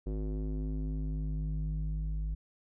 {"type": "tone with low-pass filter sweep", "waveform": "square", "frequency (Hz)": 51.91, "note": "G#1", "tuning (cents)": 0, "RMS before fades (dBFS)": -34, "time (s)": [0.06, 2.35], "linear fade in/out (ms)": 10, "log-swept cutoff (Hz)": [390, 110], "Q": 2, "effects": []}